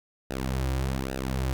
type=tone with flanger; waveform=sawtooth; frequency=65.7 Hz; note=C2; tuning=8 cents sharp; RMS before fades=-29 dBFS; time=0.3-1.53 s; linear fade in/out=0 ms; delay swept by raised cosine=0.9 to 4.7 ms; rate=1.2 Hz; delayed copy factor=-0.85; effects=none